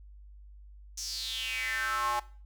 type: tone with high-pass filter sweep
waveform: square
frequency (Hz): 120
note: B2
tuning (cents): -49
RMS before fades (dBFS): -33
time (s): 0.97-2.2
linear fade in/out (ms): 10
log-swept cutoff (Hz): 6100 to 870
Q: 6
effects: noise-tail reverb RT60 0.4 s tail -18 dB re dry + added 50 Hz sine -48 dBFS peak until 2.45 s